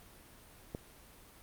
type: click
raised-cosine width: 2 ms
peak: -25 dBFS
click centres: 0.749 s
effects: pink hiss -57 dBFS RMS until 1.42 s + Opus 32 kbps